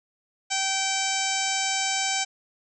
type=harmonic tone with a mistuned harmonic; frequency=774 Hz; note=G5; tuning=22 cents flat; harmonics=1 / 2 / 3 / 4 / 5 / 6 / 7 / 8 / 9 / 10; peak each=-30 / -34 / -31 / -33 / -36 / -36 / -34 / -32 / -33 / -34 dBFS; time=0.5-2.25 s; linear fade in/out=20 ms; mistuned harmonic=9; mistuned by=+37 cents; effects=none